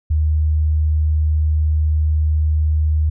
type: tone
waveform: sine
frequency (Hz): 77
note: D#2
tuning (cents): -17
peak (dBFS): -13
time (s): 0.1-3.1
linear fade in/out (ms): 10
effects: none